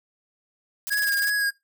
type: noise bursts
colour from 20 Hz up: blue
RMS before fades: -31 dBFS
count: 9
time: 0.87-1.297 s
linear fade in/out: 0 ms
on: 27 ms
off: 23 ms
type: tone with vibrato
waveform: square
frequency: 1648 Hz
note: G#6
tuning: 14 cents flat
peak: -22 dBFS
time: 0.9-1.51 s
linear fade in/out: 20 ms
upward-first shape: sine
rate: 2.9 Hz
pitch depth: 25 cents each way
effects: noise-tail reverb RT60 0.2 s tail -20 dB re dry